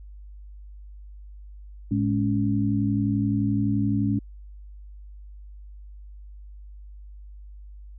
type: tone cluster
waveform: sine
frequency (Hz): 109.8 / 209 / 280.6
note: A2 / G#3 / C#4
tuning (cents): -3 / +11 / +21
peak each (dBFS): -25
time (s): 1.91-4.19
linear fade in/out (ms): 5
effects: added 50 Hz sine -40 dBFS peak until 7.98 s